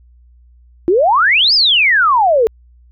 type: exponential two-way sweep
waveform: sine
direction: up then down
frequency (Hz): 329.6 to 5280 to 426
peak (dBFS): -8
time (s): 0.88-2.47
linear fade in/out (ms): 0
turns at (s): 1.54
effects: added 60 Hz sine -43 dBFS peak until 2.91 s